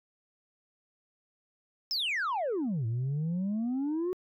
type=exponential two-way sweep; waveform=sine; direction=down then up; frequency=5440 to 110 to 374.3 Hz; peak=-26 dBFS; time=1.91-4.13 s; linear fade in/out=0 ms; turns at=2.86 s; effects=tanh soft clip ceiling -27 dBFS